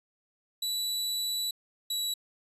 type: tone pair in turn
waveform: sawtooth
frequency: 3945 / 3918 Hz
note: B7 / B7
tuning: -3 / -15 cents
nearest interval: unison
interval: 12 cents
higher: first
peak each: -26 dBFS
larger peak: neither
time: 0.62-1.51 / 1.9-2.14 s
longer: first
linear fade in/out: 5 ms
effects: resampled to 32000 Hz